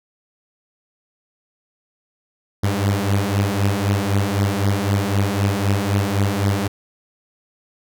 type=beating tone pair; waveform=sawtooth; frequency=98 / 101.9 Hz; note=G2 / G#2; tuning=0 / -32 cents; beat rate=3.9 Hz; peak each=-16 dBFS; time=2.63-6.68 s; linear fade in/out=10 ms; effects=none